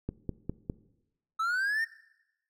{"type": "click train", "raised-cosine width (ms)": 3, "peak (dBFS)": -19, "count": 4, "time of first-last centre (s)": [0.09, 0.699], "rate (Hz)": 4.93}
{"type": "linear sweep", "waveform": "triangle", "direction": "up", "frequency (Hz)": [1284, 1851], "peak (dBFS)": -25, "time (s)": [1.39, 1.85], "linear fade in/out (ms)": 10}
{"effects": ["noise-tail reverb RT60 0.9 s tail -19 dB re dry"]}